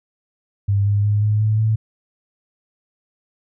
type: tone with pitch steps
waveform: sine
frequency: 100.2 / 102.07 / 103.97 / 105.91 / 107.89 / 109.9 Hz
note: G2 / G#2 / G#2 / G#2 / A2 / A2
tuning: +38 / -30 / +2 / +34 / -34 / -2 cents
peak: -14 dBFS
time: 0.68-1.76 s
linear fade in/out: 10 ms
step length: 180 ms
effects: none